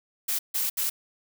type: noise bursts at uneven times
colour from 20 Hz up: blue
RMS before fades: -27 dBFS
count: 3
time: 0.28-0.39 / 0.54-0.7 / 0.77-0.9 s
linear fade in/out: 10 ms
effects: none